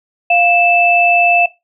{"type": "tone pair together", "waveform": "sine", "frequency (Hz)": [698.5, 2637], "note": ["F5", "E7"], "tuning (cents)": [0, 0], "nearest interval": "octave + major seventh", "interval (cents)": 2300, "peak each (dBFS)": -11, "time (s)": [0.3, 1.46], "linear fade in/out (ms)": 5, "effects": ["noise-tail reverb RT60 0.2 s tail -17 dB re dry"]}